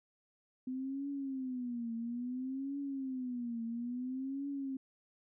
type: tone with vibrato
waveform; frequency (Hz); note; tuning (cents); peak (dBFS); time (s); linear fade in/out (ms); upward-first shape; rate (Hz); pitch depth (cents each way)
sine; 254; B3; +49; -36; 0.67-4.77; 5; triangle; 0.59; 190
effects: none